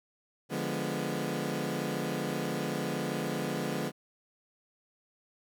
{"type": "chord", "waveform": "20% pulse", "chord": "D diminished seventh", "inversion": "none", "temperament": "equal", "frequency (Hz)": [146.83, 174.61, 207.7, 246.9], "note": ["D3", "F3", "Ab3", "Cb4"], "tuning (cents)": [0, 0, 0, 0], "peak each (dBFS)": -32, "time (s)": [0.49, 3.92], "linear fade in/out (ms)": 50, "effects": []}